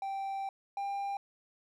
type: tone pair in turn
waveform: triangle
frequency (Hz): 782 / 797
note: G5 / G5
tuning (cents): -4 / +28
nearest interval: unison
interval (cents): 32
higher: second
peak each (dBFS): -32 / -31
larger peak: second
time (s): 0.02-0.49 / 0.77-1.17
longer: first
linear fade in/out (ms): 2
effects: none